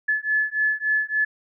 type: beating tone pair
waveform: sine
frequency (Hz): 1721 / 1724.5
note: A6 / A6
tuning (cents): -39 / -35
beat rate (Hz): 3.5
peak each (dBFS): -23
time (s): 0.08-1.25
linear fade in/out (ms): 10
effects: none